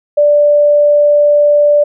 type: tone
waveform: sine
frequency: 587 Hz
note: D5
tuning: 1 cent flat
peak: -5 dBFS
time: 0.17-1.84 s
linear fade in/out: 10 ms
effects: none